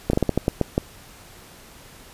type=slowing click train; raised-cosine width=2 ms; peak=-5 dBFS; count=9; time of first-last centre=0.1-0.779 s; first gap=33 ms; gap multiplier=1.26; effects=pink hiss -46 dBFS RMS until 2.13 s + resampled to 32000 Hz